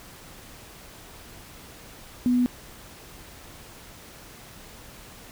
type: tone with quantisation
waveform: sine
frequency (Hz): 246.9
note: B3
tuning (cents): 0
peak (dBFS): -18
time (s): 2.26-2.46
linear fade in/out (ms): 0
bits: 8
effects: pink hiss -46 dBFS RMS until 5.31 s

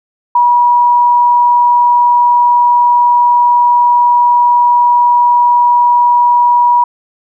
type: tone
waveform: sine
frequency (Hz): 966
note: B5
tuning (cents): -39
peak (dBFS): -5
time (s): 0.35-6.84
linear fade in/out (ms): 5
effects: none

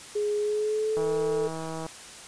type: tone with pitch glide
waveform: sine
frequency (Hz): 416.6 to 443.9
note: G#4 to A4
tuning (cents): +5 to +15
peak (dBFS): -24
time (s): 0.15-1.48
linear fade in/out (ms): 10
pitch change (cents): +110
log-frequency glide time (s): 0.39-1.15
type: click train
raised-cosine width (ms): 1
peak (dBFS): -22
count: 145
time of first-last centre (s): 0.97-1.864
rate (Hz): 161
effects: white hiss -44 dBFS RMS until 2.27 s + resampled to 22050 Hz

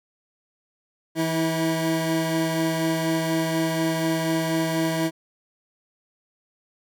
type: tone pair together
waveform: 25% pulse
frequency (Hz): 163.51 / 322.9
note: E3 / E4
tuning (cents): -14 / -36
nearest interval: octave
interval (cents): 1178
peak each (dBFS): -22 / -20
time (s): 1.15-5.11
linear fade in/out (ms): 50
effects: none

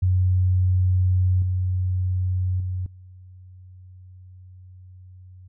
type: tone with level steps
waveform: sine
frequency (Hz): 91.9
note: F#2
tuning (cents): -11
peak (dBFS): -16 / -20 / -24 / -42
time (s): 0.02-5.48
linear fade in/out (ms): 10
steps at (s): 1.42 / 2.6 / 2.86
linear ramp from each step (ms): 2
effects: none

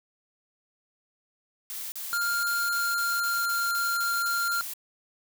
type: noise bursts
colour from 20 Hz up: blue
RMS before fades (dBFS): -36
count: 12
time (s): 1.7-4.736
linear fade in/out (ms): 0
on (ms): 220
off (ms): 36
type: tone with pitch glide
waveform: square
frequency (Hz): 1400 to 1391.9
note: F6 to F6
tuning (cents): +4 to -6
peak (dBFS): -26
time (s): 2.13-4.61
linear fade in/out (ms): 0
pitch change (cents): -10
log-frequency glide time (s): 2.65-3.49
effects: none

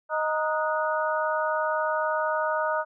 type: harmonic tone with a mistuned harmonic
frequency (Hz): 311.1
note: D#4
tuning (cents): 0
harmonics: 2 / 3 / 4 / 5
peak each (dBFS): -27 / -29 / -30 / -31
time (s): 0.09-2.85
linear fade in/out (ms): 50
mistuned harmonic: 5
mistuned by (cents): -100
effects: none

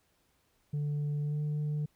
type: tone with pitch glide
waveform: sine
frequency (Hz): 146.83 to 149.48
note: D3 to D3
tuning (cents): 0 to +31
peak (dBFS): -27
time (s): 0.73-1.86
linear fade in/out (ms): 10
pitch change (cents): +31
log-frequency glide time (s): 1.21-1.39
effects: tanh soft clip ceiling -29 dBFS + pink hiss -72 dBFS RMS until 1.95 s

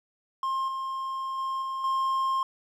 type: tone with level steps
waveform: triangle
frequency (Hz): 1063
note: C6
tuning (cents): +27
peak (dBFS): -24 / -28 / -26 / -28 / -22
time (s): 0.43-2.43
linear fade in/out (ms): 2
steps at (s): 0.68 / 1.38 / 1.62 / 1.84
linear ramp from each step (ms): 2
effects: none

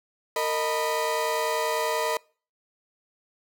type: tone cluster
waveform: 35% pulse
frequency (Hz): 457.4 / 619 / 985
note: A#4 / D#5 / B5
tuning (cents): -33 / -9 / -5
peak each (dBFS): -27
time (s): 0.36-2.17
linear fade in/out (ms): 2
effects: noise-tail reverb RT60 0.4 s tail -25 dB re dry

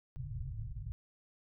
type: low-pass noise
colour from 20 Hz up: white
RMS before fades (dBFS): -41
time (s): 0.16-0.92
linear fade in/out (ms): 0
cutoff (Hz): 140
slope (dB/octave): 96
effects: none

